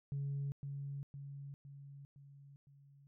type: tone with echo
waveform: sine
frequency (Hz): 140.1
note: C#3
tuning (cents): +19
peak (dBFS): -35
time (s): 0.12-0.52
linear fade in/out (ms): 0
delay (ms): 510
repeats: 5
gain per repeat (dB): -5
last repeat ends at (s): 3.07
effects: tanh soft clip ceiling -33 dBFS